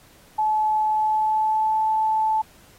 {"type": "tone with pitch glide", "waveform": "sine", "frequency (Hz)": [861, 873], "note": ["A5", "A5"], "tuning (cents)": [-38, -14], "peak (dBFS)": -18, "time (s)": [0.38, 2.42], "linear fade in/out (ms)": 10, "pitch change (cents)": 24, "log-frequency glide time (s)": [0.95, 1.82], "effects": ["pink hiss -53 dBFS RMS until 2.78 s", "AAC 48 kbps"]}